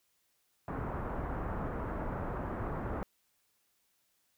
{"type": "low-pass noise", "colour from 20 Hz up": "pink", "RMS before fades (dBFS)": -37, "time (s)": [0.68, 3.03], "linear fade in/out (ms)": 0, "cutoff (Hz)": 1400, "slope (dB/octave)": 24, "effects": ["white hiss -75 dBFS RMS until 4.37 s"]}